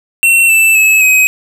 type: tone with pitch steps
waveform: square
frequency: 2715 / 2651 / 2589 / 2529 Hz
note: F7 / E7 / E7 / D#7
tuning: -50 / +9 / -32 / +28 cents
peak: -6 dBFS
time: 0.23-1.27 s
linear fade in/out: 0 ms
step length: 260 ms
effects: none